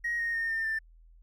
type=tone with pitch steps; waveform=triangle; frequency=1886 / 1859 / 1832.3 / 1806 / 1780.1 Hz; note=A#6 / A#6 / A#6 / A6 / A6; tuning=+20 / -5 / -30 / +45 / +20 cents; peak=-25 dBFS; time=0.04-0.79 s; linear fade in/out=10 ms; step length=150 ms; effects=tanh soft clip ceiling -25 dBFS + added 41 Hz sine -53 dBFS peak until 1.22 s